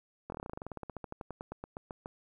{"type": "slowing click train", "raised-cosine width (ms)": 1, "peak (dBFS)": -26, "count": 27, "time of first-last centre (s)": [0.3, 2.059], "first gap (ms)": 22, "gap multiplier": 1.08, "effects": ["11-bit"]}